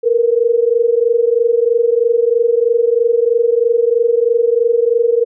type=tone pair together; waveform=sine; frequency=457.8 / 480.9 Hz; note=A#4 / B4; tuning=-31 / -46 cents; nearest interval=minor second; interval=85 cents; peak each=-13 dBFS; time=0.03-5.25 s; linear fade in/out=20 ms; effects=none